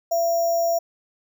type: tone with sample-and-hold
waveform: sine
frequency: 675 Hz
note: E5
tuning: 41 cents sharp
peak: -18 dBFS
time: 0.11-0.79 s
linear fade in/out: 10 ms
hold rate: 6300 Hz
effects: none